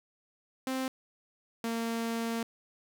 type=tone pair in turn; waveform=sawtooth; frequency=261.6 / 229.5 Hz; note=C4 / A#3; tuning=0 / -27 cents; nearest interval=major second; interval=227 cents; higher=first; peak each=-27 dBFS; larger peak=neither; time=0.67-0.88 / 1.64-2.43 s; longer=second; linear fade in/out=2 ms; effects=none